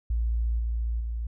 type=tone with level steps; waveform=sine; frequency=57.3 Hz; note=A#1; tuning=29 cents flat; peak=-23 / -25 / -28 dBFS; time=0.1-1.27 s; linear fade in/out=5 ms; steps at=0.59 / 1 s; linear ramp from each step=5 ms; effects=none